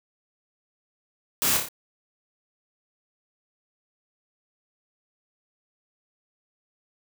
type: noise with echo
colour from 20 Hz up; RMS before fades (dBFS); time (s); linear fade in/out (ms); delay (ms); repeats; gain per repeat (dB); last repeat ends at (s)
white; -24; 1.42-1.57; 0; 29; 4; -4; 1.686
effects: none